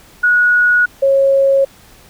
sine tone pair in turn, 1458 / 546.1 Hz, F#6 / C#5, -26 / -26 cents, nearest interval octave + perfect fourth, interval 1700 cents, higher first, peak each -8 dBFS, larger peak neither, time 0.23-0.86 / 1.02-1.65 s, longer neither, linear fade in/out 10 ms, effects pink hiss -44 dBFS RMS until 2.09 s

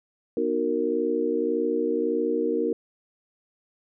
sine chord, B major seventh, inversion none, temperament just, 246.9 / 308.7 / 370.4 / 463 Hz, B3 / D#4 / F#4 / A#4, 0 / -14 / +2 / -12 cents, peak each -31 / -28 / -29 / -25 dBFS, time 0.37-2.73 s, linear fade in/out 2 ms, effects none

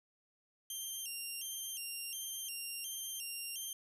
5% pulse tone with vibrato, 2960 Hz, F#7, in tune, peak -32 dBFS, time 0.7-3.73 s, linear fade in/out 2 ms, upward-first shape square, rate 1.4 Hz, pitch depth 110 cents each way, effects resampled to 32000 Hz + 11-bit

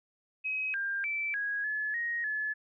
sine tone with pitch steps, 2541 / 1597 / 2325 / 1653 / 1715 / 1877 / 1718 Hz, D#7 / G6 / D7 / G#6 / A6 / A#6 / A6, +36 / +32 / -18 / -9 / -45 / +11 / -42 cents, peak -30 dBFS, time 0.44-2.54 s, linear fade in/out 20 ms, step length 300 ms, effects none

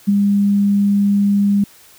sine tone with ADSR envelope, 201.6 Hz, G3, 49 cents sharp, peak -8 dBFS, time 0.07-1.64 s, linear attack 20 ms, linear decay 13 ms, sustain -3 dB, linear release 4 ms, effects white hiss -46 dBFS RMS until 1.98 s

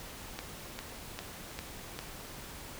click train, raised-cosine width 0.2 ms, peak -20 dBFS, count 5, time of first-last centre 0.39-1.99 s, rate 2.5 Hz, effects pink hiss -46 dBFS RMS until 2.79 s

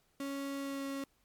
35% pulse tone with pitch glide, 277.2 to 274.8 Hz, C#4 to C#4, 0 to -15 cents, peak -35 dBFS, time 0.2-1.04 s, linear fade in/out 2 ms, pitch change -15 cents, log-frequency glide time 0.58-0.84 s, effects pink hiss -73 dBFS RMS until 1.24 s + MP3 96 kbps

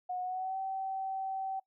sine tone with pitch glide, 729 to 768.8 Hz, F#5 to G5, -26 to -34 cents, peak -33 dBFS, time 0.09-1.6 s, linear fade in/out 10 ms, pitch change +92 cents, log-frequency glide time 0.22-0.58 s, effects noise-tail reverb RT60 0.1 s tail -21 dB re dry

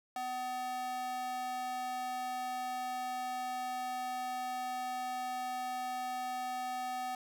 square tone with high-pass filter, 251.7 Hz, B3, 33 cents sharp, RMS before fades -38 dBFS, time 0.16-7.15 s, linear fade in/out 2 ms, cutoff 650 Hz, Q 3.8, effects none

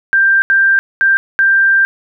sine tone bursts at uneven times, 1580 Hz, G6, 13 cents sharp, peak -7 dBFS, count 4, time 0.13-0.42 / 0.5-0.79 / 1.01-1.17 / 1.39-1.85 s, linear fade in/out 0 ms, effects none

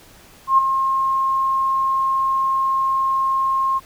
sine tone with ADSR envelope, 1069 Hz, C6, 37 cents sharp, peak -8 dBFS, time 0.47-3.8 s, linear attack 110 ms, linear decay 13 ms, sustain -8 dB, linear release 29 ms, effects pink hiss -47 dBFS RMS until 3.85 s

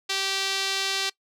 sawtooth tone with band-pass filter, 388.7 Hz, G4, 15 cents flat, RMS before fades -27 dBFS, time 0.09-1.1 s, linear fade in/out 10 ms, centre 4200 Hz, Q 1.6, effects noise-tail reverb RT60 0.1 s tail -22 dB re dry

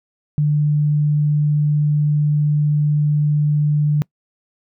sine tone, 148.7 Hz, D3, 22 cents sharp, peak -13 dBFS, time 0.38-4.02 s, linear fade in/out 0 ms, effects noise-tail reverb RT60 0.1 s tail -25 dB re dry

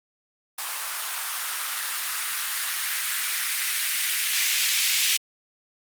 violet noise with band-pass filter sweep, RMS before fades -26 dBFS, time 0.58-5.17 s, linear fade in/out 5 ms, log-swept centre 1000 to 2500 Hz, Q 1.7, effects Opus 32 kbps

